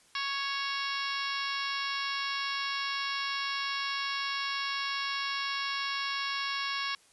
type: harmonic tone with a mistuned harmonic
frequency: 554.4 Hz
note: C#5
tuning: in tune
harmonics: 2 / 3 / 4 / 5 / 6 / 7 / 8 / 9 / 10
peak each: -36 / -38 / -39 / -40 / -41 / -41 / -42 / -43 / -43 dBFS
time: 0.15-6.95 s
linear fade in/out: 2 ms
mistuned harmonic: 9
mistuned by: +41 cents
effects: white hiss -62 dBFS RMS until 7.12 s + resampled to 24000 Hz